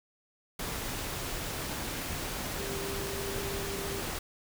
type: tone in noise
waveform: sine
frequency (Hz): 395.3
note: G4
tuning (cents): +15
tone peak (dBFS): -38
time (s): 2.58-4.01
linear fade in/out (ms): 5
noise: pink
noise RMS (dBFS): -36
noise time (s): 0.59-4.19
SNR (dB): -5
effects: none